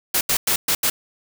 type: noise bursts at uneven times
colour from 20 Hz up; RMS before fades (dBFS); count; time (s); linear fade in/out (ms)
white; -19; 5; 0.14-0.21 / 0.29-0.37 / 0.47-0.56 / 0.68-0.75 / 0.83-0.9; 5
effects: none